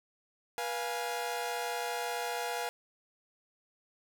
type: chord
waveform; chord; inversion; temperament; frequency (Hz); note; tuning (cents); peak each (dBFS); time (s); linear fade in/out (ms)
sawtooth; F diminished; second; equal with one note detuned; 484 / 698.5 / 830.6; Cb5 / F5 / Ab5; -35 / 0 / 0; -34; 0.58-2.69; 0
effects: none